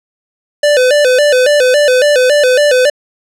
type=tone with vibrato; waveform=square; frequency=545 Hz; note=C#5; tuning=29 cents flat; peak=-7 dBFS; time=0.63-2.9 s; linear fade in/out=5 ms; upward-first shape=square; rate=3.6 Hz; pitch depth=130 cents each way; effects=low-pass 9000 Hz 12 dB/octave